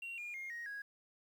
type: tone with pitch steps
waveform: sine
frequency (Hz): 2748 / 2420 / 2131 / 1876.9 / 1653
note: F7 / D#7 / C7 / A#6 / G#6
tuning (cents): -29 / -49 / +31 / +11 / -9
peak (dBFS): -40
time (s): 0.02-0.82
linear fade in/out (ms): 5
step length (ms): 160
effects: tanh soft clip ceiling -40 dBFS + 11-bit